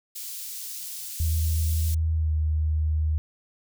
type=high-pass noise; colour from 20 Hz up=white; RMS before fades=-36 dBFS; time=0.15-1.95 s; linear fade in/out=10 ms; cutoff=4400 Hz; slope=12 dB/octave
type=tone with pitch glide; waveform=sine; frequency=80 to 77.54 Hz; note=D#2 to D#2; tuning=+49 to -5 cents; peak=-21 dBFS; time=1.2-3.18 s; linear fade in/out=0 ms; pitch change=-54 cents; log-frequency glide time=2.14-2.32 s
effects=none